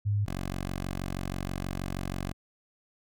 sine / 10% pulse tone pair in turn, 102.5 / 46.26 Hz, G#2 / F#1, -22 / 0 cents, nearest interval octave + major second, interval 1378 cents, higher first, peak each -24 dBFS, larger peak neither, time 0.05-0.26 / 0.26-2.33 s, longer second, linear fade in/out 20 ms, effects none

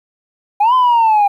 sine linear two-way sweep, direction up then down, 797 to 1032 to 797 Hz, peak -6 dBFS, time 0.6-1.28 s, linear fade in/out 10 ms, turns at 0.74 s, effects tanh soft clip ceiling -7 dBFS + 8-bit

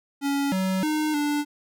square tone with pitch steps, 280.4 / 188.8 / 306.6 / 293.4 Hz, C#4 / F#3 / D#4 / D4, +20 / +35 / -25 / -2 cents, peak -23 dBFS, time 0.21-1.45 s, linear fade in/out 50 ms, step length 310 ms, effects none

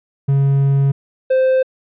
triangle tone pair in turn, 138.3 / 520.8 Hz, C#3 / C5, -4 / -8 cents, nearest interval octave + major seventh, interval 2296 cents, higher second, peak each -9 dBFS, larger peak neither, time 0.28-0.92 / 1.3-1.63 s, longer first, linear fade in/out 10 ms, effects resampled to 8000 Hz

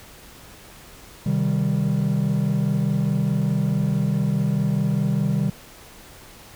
triangle chord, C minor, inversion none, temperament equal, 130.81 / 155.56 / 196 Hz, C3 / Eb3 / G3, 0 / 0 / 0 cents, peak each -21 / -20 / -20 dBFS, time 1.26-5.5 s, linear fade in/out 5 ms, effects tanh soft clip ceiling -12 dBFS + pink hiss -45 dBFS RMS until 6.55 s

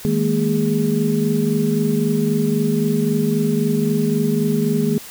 sine tone cluster, 158.5 / 207.9 / 231.7 / 412.3 Hz, D#3 / G#3 / A#3 / G#4, +32 / +2 / -10 / -13 cents, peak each -21 / -21 / -20 / -22 dBFS, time 0.05-4.98 s, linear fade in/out 0 ms, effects white hiss -37 dBFS RMS until 5.1 s

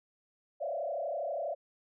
sine tone with frequency modulation, 622.3 Hz, D#5, in tune, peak -32 dBFS, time 0.6-1.55 s, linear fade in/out 20 ms, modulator 32.3 Hz, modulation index 2.3, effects none

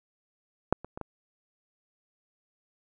clicks, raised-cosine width 1 ms, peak -7 / -26 / -24 / -21 dBFS, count 4, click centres 0.726 / 0.846 / 0.975 / 1.013 s, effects none

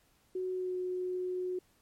sine tone with pitch glide, 370 to 365.1 Hz, F#4 to F#4, 0 to -23 cents, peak -32 dBFS, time 0.35-1.59 s, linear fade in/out 5 ms, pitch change -23 cents, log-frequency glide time 0.53-0.76 s, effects pink hiss -69 dBFS RMS until 1.81 s + MP3 64 kbps

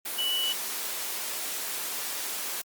sine tone in noise, 2960 Hz, F#7, in tune, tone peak -26 dBFS, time 0.18-0.53 s, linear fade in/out 10 ms, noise white, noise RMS -33 dBFS, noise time 0.05-2.62 s, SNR +4 dB, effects high-pass 300 Hz 12 dB/octave + Opus 32 kbps

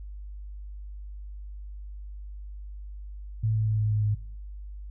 sine tone with pitch steps, 110 / 109.05 / 108.11 / 107.18 / 106.25 / 105.34 Hz, A2 / A2 / A2 / A2 / G#2 / G#2, 0 / -15 / -30 / -45 / +40 / +25 cents, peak -22 dBFS, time 3.43-4.15 s, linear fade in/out 10 ms, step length 120 ms, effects noise-tail reverb RT60 0.6 s tail -23 dB re dry + added 50 Hz sine -37 dBFS peak until 4.9 s

